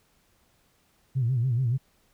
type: tone with vibrato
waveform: sine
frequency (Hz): 123.7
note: B2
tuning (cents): +3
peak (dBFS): -21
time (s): 1.15-1.78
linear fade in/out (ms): 20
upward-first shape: sine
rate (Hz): 7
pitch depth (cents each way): 140
effects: tanh soft clip ceiling -17 dBFS + pink hiss -66 dBFS RMS until 2.13 s